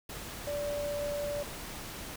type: tone in noise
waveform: sine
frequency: 581 Hz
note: D5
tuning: 19 cents flat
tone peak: -32 dBFS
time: 0.47-1.43 s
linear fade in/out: 5 ms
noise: pink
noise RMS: -42 dBFS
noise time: 0.09-2.16 s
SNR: +7 dB
effects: none